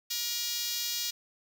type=tone with high-pass filter; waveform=5% pulse; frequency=475.5 Hz; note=A#4; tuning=34 cents sharp; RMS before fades=-33 dBFS; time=0.1-1.11 s; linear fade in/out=10 ms; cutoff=4300 Hz; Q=0.86; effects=none